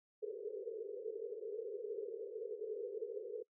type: band-pass noise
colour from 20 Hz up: white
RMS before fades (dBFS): -44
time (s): 0.22-3.43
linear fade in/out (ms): 10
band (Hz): 400 to 480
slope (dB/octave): 96
effects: noise-tail reverb RT60 0.1 s tail -23 dB re dry